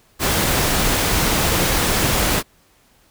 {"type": "noise", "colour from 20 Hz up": "pink", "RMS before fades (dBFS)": -18, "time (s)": [0.19, 2.43], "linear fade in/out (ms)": 50, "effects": ["pink hiss -56 dBFS RMS until 3.1 s"]}